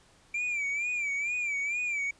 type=tone with vibrato; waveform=triangle; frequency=2349 Hz; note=D7; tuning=in tune; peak=-27 dBFS; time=0.34-2.11 s; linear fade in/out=5 ms; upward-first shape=sine; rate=2.2 Hz; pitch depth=90 cents each way; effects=pink hiss -61 dBFS RMS until 2.19 s + resampled to 22050 Hz